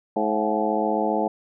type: harmonic tone with a mistuned harmonic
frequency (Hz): 107.3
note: A2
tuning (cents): -43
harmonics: 2 / 3 / 4 / 5 / 6 / 7 / 8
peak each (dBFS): -28 / -28 / -28 / -28 / -28 / -28 / -28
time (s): 0.16-1.28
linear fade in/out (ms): 5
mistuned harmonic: 6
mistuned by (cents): +84
effects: none